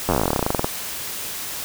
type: slowing click train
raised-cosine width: 1 ms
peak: -5 dBFS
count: 23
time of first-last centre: 0.09-0.645 s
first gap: 10 ms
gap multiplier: 1.08
effects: white hiss -30 dBFS RMS until 1.64 s